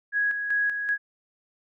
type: tone with tremolo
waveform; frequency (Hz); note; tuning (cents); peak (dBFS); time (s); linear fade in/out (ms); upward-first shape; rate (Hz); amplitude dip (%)
sine; 1661.2; G#6; 0; -21; 0.12-0.98; 50; square; 2.6; 50
effects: none